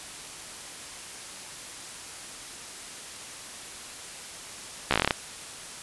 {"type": "slowing click train", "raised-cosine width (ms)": 0.3, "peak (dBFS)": -5, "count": 10, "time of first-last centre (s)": [4.91, 5.108], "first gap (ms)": 14, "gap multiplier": 1.11, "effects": ["white hiss -41 dBFS RMS until 5.82 s", "resampled to 24000 Hz"]}